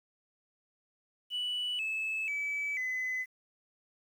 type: tone with pitch steps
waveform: sine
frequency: 2960 / 2607 / 2296 / 2022 Hz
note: F#7 / E7 / D7 / B6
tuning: 0 / -20 / -40 / +40 cents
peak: -30 dBFS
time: 1.3-3.26 s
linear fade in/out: 50 ms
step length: 490 ms
effects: tanh soft clip ceiling -28 dBFS + 10-bit